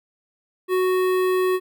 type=tone with notch filter; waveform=square; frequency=370 Hz; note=F#4; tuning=in tune; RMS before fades=-20 dBFS; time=0.68-1.6 s; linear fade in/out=50 ms; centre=6000 Hz; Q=0.54; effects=none